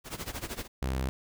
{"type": "noise with tremolo", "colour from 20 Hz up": "pink", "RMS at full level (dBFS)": -35, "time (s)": [0.04, 0.68], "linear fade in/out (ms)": 50, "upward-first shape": "sine", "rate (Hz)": 13, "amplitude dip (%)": 85}
{"type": "tone", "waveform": "sawtooth", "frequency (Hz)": 65.41, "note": "C2", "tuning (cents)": 0, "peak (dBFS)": -25, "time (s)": [0.82, 1.09], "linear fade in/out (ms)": 0}
{"effects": []}